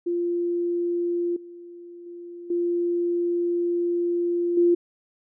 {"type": "tone with level steps", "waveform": "sine", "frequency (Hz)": 347, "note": "F4", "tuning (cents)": -11, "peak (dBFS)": [-22, -39, -36, -21, -15], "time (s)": [0.06, 4.75], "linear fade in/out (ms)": 10, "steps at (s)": [1.36, 2.06, 2.5, 4.57], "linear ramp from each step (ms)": 5, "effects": []}